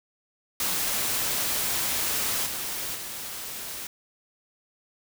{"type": "noise with level steps", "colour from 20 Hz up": "white", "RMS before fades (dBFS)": [-27, -32, -36], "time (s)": [0.6, 3.87], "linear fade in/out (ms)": 2, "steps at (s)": [2.45, 2.94], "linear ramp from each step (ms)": 20, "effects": []}